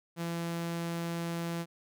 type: tone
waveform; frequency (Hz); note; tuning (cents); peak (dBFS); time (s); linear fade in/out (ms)
sawtooth; 168.9; E3; +42; -29; 0.16-1.66; 50
effects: none